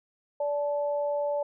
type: tone pair together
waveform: sine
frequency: 580 / 870.3 Hz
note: D5 / A5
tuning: -22 / -19 cents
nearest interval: perfect fifth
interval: 703 cents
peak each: -26 / -35 dBFS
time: 0.4-1.43 s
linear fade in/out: 5 ms
effects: none